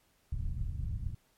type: low-pass noise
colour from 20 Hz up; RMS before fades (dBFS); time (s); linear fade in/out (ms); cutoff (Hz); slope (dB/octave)
white; -35; 0.32-1.15; 5; 110; 24
effects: pink hiss -70 dBFS RMS until 1.37 s + MP3 64 kbps